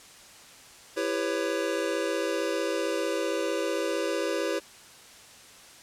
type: chord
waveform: square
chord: C# half-diminished seventh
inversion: first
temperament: just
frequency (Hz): 332.6 / 399.1 / 498.9 / 554.4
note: E4 / G4 / B4 / C#5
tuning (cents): +16 / +31 / +17 / 0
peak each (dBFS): -33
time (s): 0.96-4.6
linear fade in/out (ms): 20
effects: white hiss -50 dBFS RMS until 5.82 s + low-pass 9000 Hz 12 dB/octave